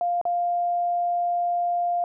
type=tone with dropouts; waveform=sine; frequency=700 Hz; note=F5; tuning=4 cents sharp; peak=-21 dBFS; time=0.01-2.04 s; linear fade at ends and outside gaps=1 ms; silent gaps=0.214-0.253 s; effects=none